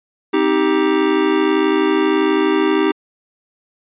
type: chord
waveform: square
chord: C minor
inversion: none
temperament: just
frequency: 261.6 / 314 / 392.4 Hz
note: C4 / Eb4 / G4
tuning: 0 / +16 / +2 cents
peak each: -23 / -17 / -17 dBFS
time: 0.33-2.92 s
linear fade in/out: 10 ms
effects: resampled to 8000 Hz